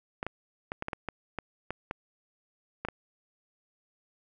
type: clicks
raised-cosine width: 0.5 ms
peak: -18 dBFS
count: 12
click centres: 0.229 / 0.266 / 0.719 / 0.824 / 0.884 / 0.932 / 1.087 / 1.387 / 1.706 / 1.911 / 2.85 / 2.886 s
effects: none